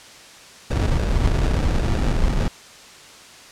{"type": "noise with sample-and-hold", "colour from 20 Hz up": "brown", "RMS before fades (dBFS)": -19, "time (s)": [0.7, 2.48], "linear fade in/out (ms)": 2, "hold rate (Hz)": 1050, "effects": ["white hiss -43 dBFS RMS until 3.51 s", "low-pass 7000 Hz 12 dB/octave"]}